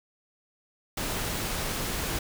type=noise; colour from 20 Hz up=pink; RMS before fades=-31 dBFS; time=0.97-2.19 s; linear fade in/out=5 ms; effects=none